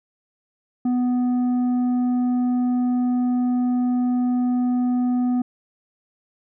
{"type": "tone with tanh clipping", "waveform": "sine", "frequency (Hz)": 247.8, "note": "B3", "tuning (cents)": 6, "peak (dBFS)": -19, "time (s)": [0.85, 5.42], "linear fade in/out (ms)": 5, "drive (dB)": 6, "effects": []}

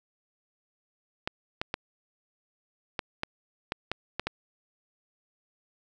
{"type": "clicks", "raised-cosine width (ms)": 0.3, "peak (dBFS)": -13, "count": 9, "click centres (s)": [1.275, 1.615, 1.741, 2.992, 3.234, 3.721, 3.916, 4.196, 4.27], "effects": []}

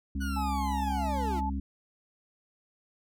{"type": "harmonic tone", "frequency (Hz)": 68.4, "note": "C#2", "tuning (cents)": -23, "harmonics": [1, 3, 4], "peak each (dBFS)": [-31, -36, -37], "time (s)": [0.15, 1.6], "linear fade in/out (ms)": 5}
{"type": "linear sweep", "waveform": "40% pulse", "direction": "down", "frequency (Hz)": [1490, 306.1], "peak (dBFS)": -36, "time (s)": [0.2, 1.41], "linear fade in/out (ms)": 20}
{"type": "tone with pitch glide", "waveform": "sine", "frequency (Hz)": [850, 867.4], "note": ["G#5", "A5"], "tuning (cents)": [40, -25], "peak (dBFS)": -31, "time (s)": [0.36, 1.5], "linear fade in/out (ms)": 10, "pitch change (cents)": 35, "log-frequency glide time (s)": [1.01, 1.08]}
{"effects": []}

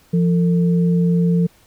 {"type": "tone pair together", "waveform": "sine", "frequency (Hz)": [171.5, 449.5], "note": ["F3", "A4"], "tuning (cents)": [-31, 37], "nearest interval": "octave + perfect fourth", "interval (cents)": 1668, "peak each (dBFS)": [-13, -24], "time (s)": [0.13, 1.47], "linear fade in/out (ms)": 10, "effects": ["pink hiss -53 dBFS RMS until 1.66 s"]}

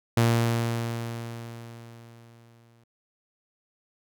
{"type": "tone with exponential decay", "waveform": "sawtooth", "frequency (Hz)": 116.54, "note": "A#2", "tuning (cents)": 0, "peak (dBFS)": -14, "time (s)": [0.17, 2.84], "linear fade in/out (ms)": 5, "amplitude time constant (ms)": 580, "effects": []}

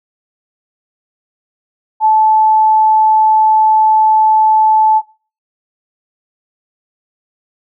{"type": "tone", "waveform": "sine", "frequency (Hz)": 870, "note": "A5", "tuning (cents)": -20, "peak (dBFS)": -6, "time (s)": [2, 5.02], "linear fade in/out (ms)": 50, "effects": ["noise-tail reverb RT60 0.4 s tail -21 dB re dry"]}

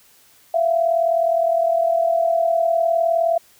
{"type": "tone pair together", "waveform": "sine", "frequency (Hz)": [666.4, 706], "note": ["E5", "F5"], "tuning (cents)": [19, 19], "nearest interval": "minor second", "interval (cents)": 100, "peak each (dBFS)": [-16, -22], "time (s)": [0.54, 3.38], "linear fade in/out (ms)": 5, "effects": ["white hiss -53 dBFS RMS until 3.59 s"]}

